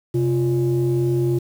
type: tone pair together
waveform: sine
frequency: 130.81 / 349 Hz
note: C3 / F4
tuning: 0 / -1 cents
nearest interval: octave + perfect fourth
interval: 1699 cents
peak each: -18 dBFS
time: 0.14-1.39 s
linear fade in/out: 10 ms
effects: tanh soft clip ceiling -12 dBFS + 7-bit